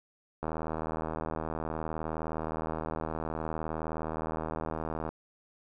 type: click train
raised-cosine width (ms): 1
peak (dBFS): -20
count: 371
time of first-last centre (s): 0.43-5.09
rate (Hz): 79.4
effects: none